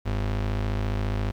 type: ring-modulated tone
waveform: square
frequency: 74.7 Hz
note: D2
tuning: 30 cents sharp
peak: -22 dBFS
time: 0.05-1.32 s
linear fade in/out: 20 ms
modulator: 27.3 Hz
effects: low-pass 4000 Hz 12 dB/octave + 9-bit